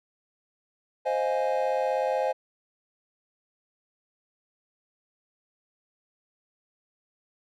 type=chord; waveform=triangle; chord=F minor seventh; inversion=second; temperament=equal; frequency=523.3 / 622.3 / 698.5 / 830.6 Hz; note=C5 / Eb5 / F5 / Ab5; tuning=0 / 0 / 0 / 0 cents; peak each=-25 / -28 / -31 / -28 dBFS; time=1.05-2.33 s; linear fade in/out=20 ms; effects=none

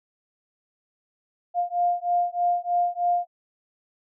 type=beating tone pair; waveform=sine; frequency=702 / 705.2 Hz; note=F5 / F5; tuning=+9 / +17 cents; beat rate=3.2 Hz; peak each=-24 dBFS; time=1.54-3.27 s; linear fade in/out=50 ms; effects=none

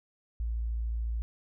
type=tone; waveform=sine; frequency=56.9 Hz; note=A#1; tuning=41 cents flat; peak=-29 dBFS; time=0.4-1.22 s; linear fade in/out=0 ms; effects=none

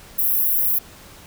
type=high-pass noise; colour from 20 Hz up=white; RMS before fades=-19 dBFS; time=0.18-0.79 s; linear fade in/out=10 ms; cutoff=11000 Hz; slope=96 dB/octave; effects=pink hiss -44 dBFS RMS until 1.26 s

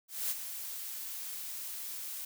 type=noise with ADSR envelope; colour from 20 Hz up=blue; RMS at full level=-32 dBFS; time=0.08-2.25 s; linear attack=230 ms; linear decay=21 ms; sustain=-9 dB; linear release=4 ms; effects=none

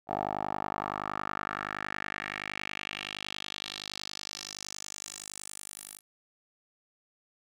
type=tone with band-pass filter sweep; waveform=10% pulse; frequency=50.7 Hz; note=G#1; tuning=41 cents flat; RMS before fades=-38 dBFS; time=0.07-6.01 s; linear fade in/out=50 ms; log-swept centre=720 to 11000 Hz; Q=2.8; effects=none

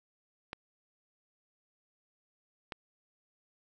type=clicks; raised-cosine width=0.3 ms; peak=-22 dBFS; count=2; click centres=0.531 / 2.722 s; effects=none

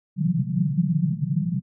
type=band-pass noise; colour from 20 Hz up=white; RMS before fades=-23 dBFS; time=0.16-1.62 s; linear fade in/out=50 ms; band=130 to 190 Hz; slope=96 dB/octave; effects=none

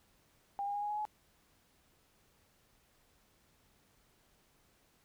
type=tone with pitch steps; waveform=sine; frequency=802 / 810.9 / 819.8 / 828.8 / 838 / 847.2 Hz; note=G5 / G#5 / G#5 / G#5 / G#5 / G#5; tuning=+39 / -42 / -23 / -4 / +15 / +34 cents; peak=-34 dBFS; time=0.59-1.052 s; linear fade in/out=0 ms; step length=77 ms; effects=pink hiss -70 dBFS RMS until 5.04 s

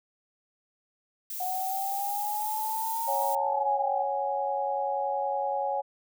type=noise; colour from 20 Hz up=violet; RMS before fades=-36 dBFS; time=1.3-3.35 s; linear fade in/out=2 ms
type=linear two-way sweep; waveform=sine; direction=up then down; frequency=730 to 940 to 755 Hz; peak=-29 dBFS; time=1.4-4.04 s; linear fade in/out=5 ms; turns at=3.24 s
type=chord; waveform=sine; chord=C# suspended fourth; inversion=none; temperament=equal; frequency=554.4 / 740 / 830.6 Hz; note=C#5 / F#5 / G#5; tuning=0 / 0 / 0 cents; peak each=-31 / -34 / -29 dBFS; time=3.07-5.82 s; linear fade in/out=20 ms
effects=none

